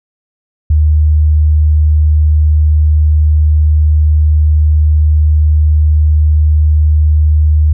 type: tone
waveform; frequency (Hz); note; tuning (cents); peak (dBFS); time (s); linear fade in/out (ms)
sine; 76.3; D#2; -33; -5; 0.7-7.73; 5
effects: none